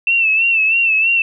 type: tone with vibrato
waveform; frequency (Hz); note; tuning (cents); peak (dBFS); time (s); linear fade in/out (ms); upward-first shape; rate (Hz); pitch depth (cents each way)
sine; 2667; E7; +20; -11; 0.07-1.22; 2; sine; 3.1; 61
effects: none